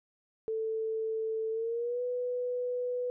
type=tone with pitch glide; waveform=sine; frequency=442.8 to 494.2 Hz; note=A4 to B4; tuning=+11 to +1 cents; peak=-30 dBFS; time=0.48-3.1 s; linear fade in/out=0 ms; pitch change=+190 cents; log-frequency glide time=1.51-2.02 s; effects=none